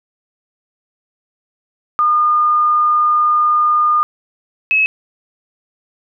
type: tone pair in turn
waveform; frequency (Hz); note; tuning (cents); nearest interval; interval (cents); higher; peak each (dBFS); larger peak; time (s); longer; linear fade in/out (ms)
sine; 1216 / 2577; D#6 / E7; -40 / -40; octave + minor second; 1300; second; -10; neither; 1.99-4.03 / 4.71-4.86; first; 0
effects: none